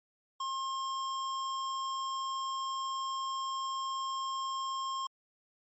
square tone, 1068 Hz, C6, 35 cents sharp, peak -34 dBFS, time 0.4-5.07 s, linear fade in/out 5 ms, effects MP3 32 kbps

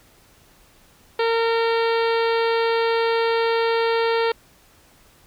harmonic tone, 458.1 Hz, A#4, 30 cents flat, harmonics 1 / 2 / 3 / 4 / 5 / 6 / 7 / 8 / 9 / 10, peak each -19 / -25 / -29 / -31 / -33 / -35 / -36 / -37 / -38 / -39 dBFS, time 1.19-4.32 s, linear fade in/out 5 ms, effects pink hiss -54 dBFS RMS until 5.26 s

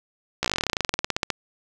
slowing click train, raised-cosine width 0.2 ms, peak -5 dBFS, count 25, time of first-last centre 0.43-1.303 s, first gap 15 ms, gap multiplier 1.07, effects none

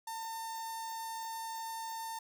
sawtooth tone with notch filter, 903 Hz, A5, 45 cents sharp, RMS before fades -41 dBFS, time 0.07-2.19 s, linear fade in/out 5 ms, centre 2400 Hz, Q 0.64, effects none

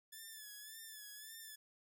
5% pulse tone with vibrato, 1733 Hz, A6, 27 cents flat, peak -40 dBFS, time 0.12-1.56 s, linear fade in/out 10 ms, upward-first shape sine, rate 1.8 Hz, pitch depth 65 cents each way, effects none

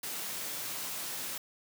white high-pass noise, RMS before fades -38 dBFS, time 0.03-1.38 s, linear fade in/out 5 ms, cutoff 110 Hz, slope 48 dB/octave, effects none

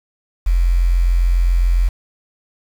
sine tone with quantisation, 43.65 Hz, F1, in tune, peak -11 dBFS, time 0.46-1.89 s, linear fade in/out 10 ms, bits 6, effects none

